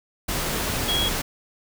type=tone in noise; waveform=sine; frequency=3313 Hz; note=G#7; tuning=5 cents flat; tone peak=-22 dBFS; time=0.88-1.09 s; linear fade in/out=10 ms; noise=pink; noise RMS=-26 dBFS; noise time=0.28-1.22 s; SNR=+1 dB; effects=none